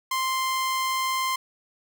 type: tone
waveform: sawtooth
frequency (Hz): 1046.5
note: C6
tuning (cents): 0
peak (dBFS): -20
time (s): 0.11-1.36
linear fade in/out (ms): 5
effects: none